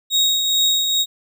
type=tone with tremolo; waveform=35% pulse; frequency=3769 Hz; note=A#7; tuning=18 cents sharp; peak=-11 dBFS; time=0.1-1.06 s; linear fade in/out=50 ms; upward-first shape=triangle; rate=2.3 Hz; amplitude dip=45%; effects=none